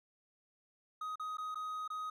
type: tone with dropouts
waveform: triangle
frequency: 1255 Hz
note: D#6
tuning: 15 cents sharp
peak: -36 dBFS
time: 1.01-2.1 s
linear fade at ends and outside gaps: 5 ms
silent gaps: 1.157-1.196 / 1.371-1.382 / 1.546-1.555 / 1.878-1.901 s
effects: none